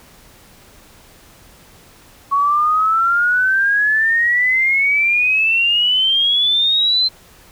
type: exponential sweep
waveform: sine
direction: up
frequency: 1108.7 to 4121 Hz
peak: -12 dBFS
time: 2.31-7.09 s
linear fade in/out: 20 ms
effects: pink hiss -46 dBFS RMS until 7.51 s